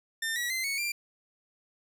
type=tone with pitch steps; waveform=sawtooth; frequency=1800 / 1929.2 / 2068 / 2216 / 2375 Hz; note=A6 / B6 / C7 / C#7 / D7; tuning=+39 / -41 / -21 / -1 / +19 cents; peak=-26 dBFS; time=0.22-0.92 s; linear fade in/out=5 ms; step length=140 ms; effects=none